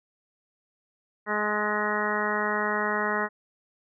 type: harmonic tone with a mistuned harmonic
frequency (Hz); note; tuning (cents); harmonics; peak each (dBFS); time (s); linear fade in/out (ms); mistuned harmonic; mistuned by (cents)
210; G#3; +19; 1 / 2 / 3 / 4 / 5 / 6 / 7 / 8 / 9; -34 / -32 / -34 / -34 / -32 / -33 / -33 / -36 / -31; 1.26-3.29; 50; 8; +16
effects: none